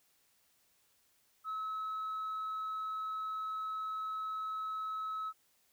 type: tone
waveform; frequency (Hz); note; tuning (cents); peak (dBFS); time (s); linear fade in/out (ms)
sine; 1291; E6; -37; -34; 1.44-5.33; 50
effects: tanh soft clip ceiling -34 dBFS + white hiss -72 dBFS RMS until 5.72 s